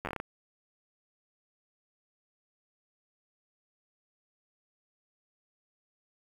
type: slowing click train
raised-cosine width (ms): 0.5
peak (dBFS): -20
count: 8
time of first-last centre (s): 0.05-0.201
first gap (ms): 10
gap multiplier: 1.25
effects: 8-bit